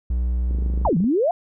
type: tone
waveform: triangle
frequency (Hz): 61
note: B1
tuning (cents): -21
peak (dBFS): -17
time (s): 0.1-0.88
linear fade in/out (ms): 5
type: click train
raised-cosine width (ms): 3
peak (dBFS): -21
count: 15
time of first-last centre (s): 0.51-1.042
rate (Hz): 26.3
type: exponential two-way sweep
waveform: sine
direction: down then up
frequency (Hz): 1022 to 155.56 to 736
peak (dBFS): -16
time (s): 0.85-1.31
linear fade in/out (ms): 2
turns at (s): 0.97
effects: none